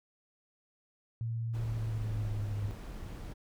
sine tone with pitch glide, 114.7 to 102.19 Hz, A#2 to G#2, -28 to -27 cents, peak -32 dBFS, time 1.21-2.71 s, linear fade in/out 0 ms, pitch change -199 cents, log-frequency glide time 1.52-2.57 s
brown noise, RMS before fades -42 dBFS, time 1.53-3.34 s, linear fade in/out 20 ms
effects none

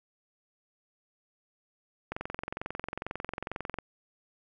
click train, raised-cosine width 0.5 ms, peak -19 dBFS, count 38, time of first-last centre 2.12-3.787 s, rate 22.2 Hz, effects none

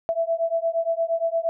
sine beating tone pair, 659.3 / 667.9 Hz, E5 / E5, 0 / +23 cents, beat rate 8.6 Hz, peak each -24 dBFS, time 0.09-1.49 s, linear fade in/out 0 ms, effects none

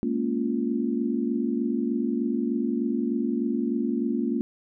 sine chord, Bb minor seventh, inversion third, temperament just, 209.8 / 233.1 / 279.7 / 349.6 Hz, Ab3 / Bb3 / Db4 / F4, +18 / 0 / +16 / +2 cents, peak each -32 / -26 / -29 / -31 dBFS, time 0.03-4.41 s, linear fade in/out 0 ms, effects none

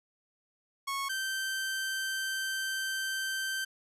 sawtooth tone pair in turn, 1100 / 1555.6 Hz, C#6 / G6, -14 / -14 cents, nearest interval tritone, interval 600 cents, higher second, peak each -28 dBFS, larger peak neither, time 0.87-1.09 / 1.09-3.65 s, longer second, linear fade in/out 10 ms, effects resampled to 32000 Hz

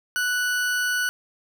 40% pulse tone, 1480 Hz, F#6, in tune, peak -21 dBFS, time 0.16-1.09 s, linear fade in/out 0 ms, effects 9-bit

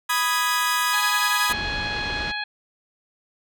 sawtooth chord, G# minor, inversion first, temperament equal, 987.8 / 1244.5 / 1661.2 Hz, B5 / D#6 / G#6, 0 / 0 / 0 cents, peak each -21 dBFS, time 0.09-1.53 s, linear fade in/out 10 ms
harmonic tone, 836 Hz, G#5, 11 cents sharp, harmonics 1 / 2 / 3 / 4 / 5, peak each -34 / -29 / -33 / -35 / -34 dBFS, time 0.93-2.44 s, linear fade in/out 5 ms
pink low-pass noise, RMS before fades -32 dBFS, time 1.49-2.32 s, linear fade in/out 10 ms, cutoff 5100 Hz, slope 24 dB/octave
effects none

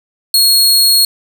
sawtooth tone, 4308 Hz, C8, 50 cents sharp, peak -4 dBFS, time 0.34-1.05 s, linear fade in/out 2 ms, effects 7-bit

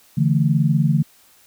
sine chord, D suspended second, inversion none, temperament equal with one note detuned, 144.39 / 164.81 / 220 Hz, D3 / E3 / A3, -29 / 0 / 0 cents, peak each -17 / -18 / -22 dBFS, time 0.17-1.03 s, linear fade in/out 10 ms, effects white hiss -53 dBFS RMS until 1.46 s

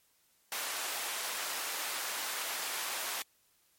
pink high-pass noise, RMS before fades -37 dBFS, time 0.52-3.22 s, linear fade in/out 0 ms, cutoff 830 Hz, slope 12 dB/octave, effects white hiss -70 dBFS RMS until 3.78 s + MP3 64 kbps

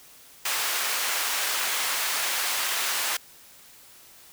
pink high-pass noise, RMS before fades -27 dBFS, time 0.45-3.17 s, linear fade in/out 5 ms, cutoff 1100 Hz, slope 12 dB/octave, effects white hiss -51 dBFS RMS until 4.32 s

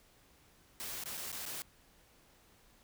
white noise with dropouts, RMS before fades -42 dBFS, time 0.8-1.62 s, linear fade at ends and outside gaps 0 ms, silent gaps 1.037-1.058 / 1.172-1.176 / 1.318-1.327 / 1.454-1.462 s, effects pink hiss -65 dBFS RMS until 2.83 s

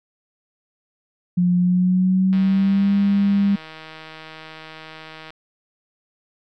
sine tone with pitch glide, 177.9 to 199.69 Hz, F3 to G3, +32 to +32 cents, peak -14 dBFS, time 1.37-3.56 s, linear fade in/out 10 ms, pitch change +200 cents, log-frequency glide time 1.57-2.94 s
click train, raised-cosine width 0.3 ms, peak -22 dBFS, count 471, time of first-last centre 2.33-5.305 s, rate 158 Hz
effects none

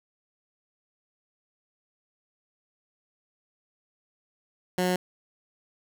15% pulse tone, 181.6 Hz, F#3, 32 cents flat, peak -17 dBFS, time 4.78-4.96 s, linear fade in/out 2 ms, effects none

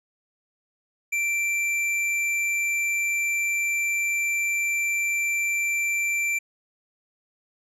triangle tone with hard clipping, 2349 Hz, D7, in tune, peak -24 dBFS, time 1.12-6.39 s, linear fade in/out 10 ms, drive 15 dB, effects low-pass 12000 Hz 12 dB/octave

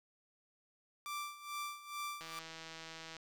sawtooth tone with tremolo, 1174.7 Hz, D6, in tune, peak -35 dBFS, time 1.06-2.39 s, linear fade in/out 0 ms, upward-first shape sine, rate 2.3 Hz, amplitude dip 80%
click train, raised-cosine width 0.2 ms, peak -31 dBFS, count 156, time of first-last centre 2.21-3.167 s, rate 162 Hz
effects none

